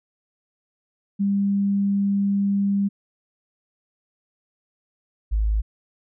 sine tone pair in turn, 199.4 / 53.21 Hz, G3 / G#1, +30 / +43 cents, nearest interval octave + major seventh, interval 2287 cents, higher first, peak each -18 dBFS, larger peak neither, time 1.19-2.89 / 5.31-5.62 s, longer first, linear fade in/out 20 ms, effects none

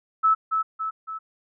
sine tone with echo, 1305 Hz, E6, 18 cents flat, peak -15 dBFS, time 0.23-0.35 s, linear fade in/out 20 ms, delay 280 ms, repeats 3, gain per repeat -5 dB, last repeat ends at 1.19 s, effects none

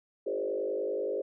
sine tone with frequency modulation, 466.2 Hz, A#4, in tune, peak -29 dBFS, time 0.26-1.22 s, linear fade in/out 10 ms, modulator 50.4 Hz, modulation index 2, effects none

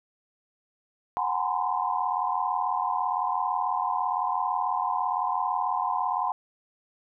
sine tone cluster, 736 / 817 / 914 / 1000 / 1038 Hz, F#5 / G#5 / A#5 / B5 / C6, -9 / -29 / -34 / +21 / -14 cents, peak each -31 dBFS, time 1.17-6.32 s, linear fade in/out 0 ms, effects none

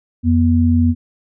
sine tone pair together, 87.31 / 241.9 Hz, F2 / B3, 0 / -36 cents, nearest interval octave + tritone, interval 1764 cents, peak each -13 dBFS, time 0.23-0.95 s, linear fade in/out 50 ms, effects none

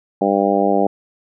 harmonic tone, 99.4 Hz, G2, 25 cents sharp, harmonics 2 / 3 / 4 / 5 / 6 / 7 / 8, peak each -21 / -21 / -21 / -21 / -21 / -21 / -21 dBFS, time 0.21-0.87 s, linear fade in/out 5 ms, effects none

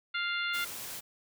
harmonic tone, 698.5 Hz, F5, in tune, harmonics 2 / 3 / 4 / 5 / 6, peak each -33 / -36 / -38 / -39 / -44 dBFS, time 0.14-0.65 s, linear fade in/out 10 ms
white noise, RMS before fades -41 dBFS, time 0.53-1.01 s, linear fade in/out 20 ms
effects none

